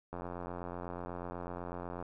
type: click train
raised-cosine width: 1 ms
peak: -27 dBFS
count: 168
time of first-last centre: 0.13-2.026 s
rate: 88.1 Hz
effects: none